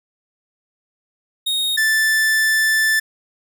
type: tone pair in turn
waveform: 45% pulse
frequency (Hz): 3729 / 1759.9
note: A#7 / A6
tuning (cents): 0 / 0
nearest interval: octave + minor second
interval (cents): 1300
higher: first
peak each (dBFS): -18 / -14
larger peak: second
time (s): 1.46-1.77 / 1.77-3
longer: second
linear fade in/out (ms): 10
effects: none